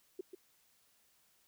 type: tone with echo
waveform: sine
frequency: 371.6 Hz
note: F#4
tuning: 7 cents sharp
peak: -37 dBFS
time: 0.19-0.21 s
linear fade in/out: 5 ms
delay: 140 ms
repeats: 1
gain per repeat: -7 dB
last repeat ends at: 0.35 s
effects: white hiss -71 dBFS RMS until 1.47 s